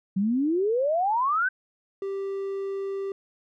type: exponential sweep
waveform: sine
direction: up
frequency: 185 to 1568 Hz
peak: -21 dBFS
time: 0.16-1.49 s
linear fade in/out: 10 ms
type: tone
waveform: triangle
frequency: 392 Hz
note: G4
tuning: in tune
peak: -26 dBFS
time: 2.02-3.12 s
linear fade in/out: 2 ms
effects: none